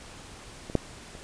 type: clicks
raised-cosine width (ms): 2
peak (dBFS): -25 / -8 / -30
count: 3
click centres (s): 0.699 / 0.753 / 1.152
effects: pink hiss -46 dBFS RMS until 1.23 s + resampled to 22050 Hz